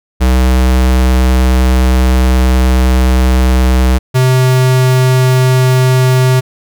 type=tone pair in turn; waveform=square; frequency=63.6 / 128.75 Hz; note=C2 / C3; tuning=-48 / -28 cents; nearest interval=octave; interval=1220 cents; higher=second; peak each=-7 dBFS; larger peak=neither; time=0.2-3.99 / 4.14-6.41 s; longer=first; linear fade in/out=20 ms; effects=none